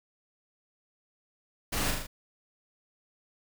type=noise with echo; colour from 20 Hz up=pink; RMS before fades=-31 dBFS; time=1.72-1.91 s; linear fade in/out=10 ms; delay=40 ms; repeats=4; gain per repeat=-3 dB; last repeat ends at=2.07 s; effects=none